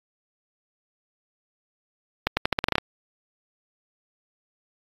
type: accelerating click train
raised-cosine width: 0.3 ms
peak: -4 dBFS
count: 10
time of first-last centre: 2.27-2.782 s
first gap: 100 ms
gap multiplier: 0.85
effects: AAC 32 kbps